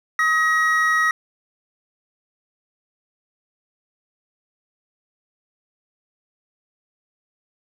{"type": "tone pair together", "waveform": "triangle", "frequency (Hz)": [1268.1, 1900], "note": ["D#6", "A#6"], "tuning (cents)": [33, 33], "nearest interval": "perfect fifth", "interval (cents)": 700, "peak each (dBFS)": [-18, -16], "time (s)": [0.19, 1.11], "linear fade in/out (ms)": 2, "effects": []}